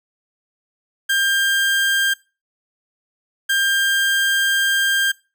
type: tone pair in turn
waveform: 30% pulse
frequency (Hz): 1595 / 1595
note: G6 / G6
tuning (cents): +30 / +30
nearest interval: unison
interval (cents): 0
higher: neither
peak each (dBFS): -13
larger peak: neither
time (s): 1.09-2.14 / 3.49-5.12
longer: second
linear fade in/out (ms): 10
effects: noise-tail reverb RT60 0.3 s tail -22 dB re dry